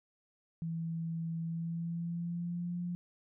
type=tone with pitch glide; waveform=sine; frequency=164.81 to 175.62 Hz; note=E3 to F3; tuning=0 to +10 cents; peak=-34 dBFS; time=0.62-2.95 s; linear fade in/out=0 ms; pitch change=+110 cents; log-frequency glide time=1.42-2.81 s; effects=none